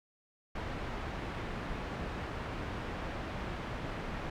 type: low-pass noise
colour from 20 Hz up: pink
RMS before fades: -39 dBFS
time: 0.55-4.3 s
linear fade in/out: 5 ms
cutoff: 2200 Hz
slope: 12 dB/octave
effects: none